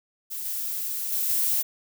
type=noise with level steps; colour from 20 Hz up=violet; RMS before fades=-33 / -30 / -26 / -24 dBFS; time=0.3-1.63 s; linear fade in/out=20 ms; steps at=0.45 / 1.12 / 1.29 s; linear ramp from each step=5 ms; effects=none